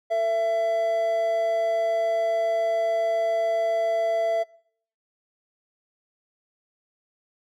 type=tone pair together; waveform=triangle; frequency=450 / 668.2 Hz; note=A4 / E5; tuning=+39 / +23 cents; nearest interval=perfect fifth; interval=684 cents; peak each=-31 / -19 dBFS; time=0.1-4.44 s; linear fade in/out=20 ms; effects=noise-tail reverb RT60 0.6 s tail -23 dB re dry